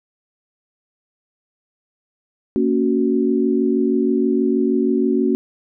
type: chord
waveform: sine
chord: F# major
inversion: first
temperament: just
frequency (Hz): 231.2 / 277.5 / 370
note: A#3 / C#4 / F#4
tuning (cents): -14 / +2 / 0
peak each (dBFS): -19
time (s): 2.56-5.35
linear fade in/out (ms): 0
effects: none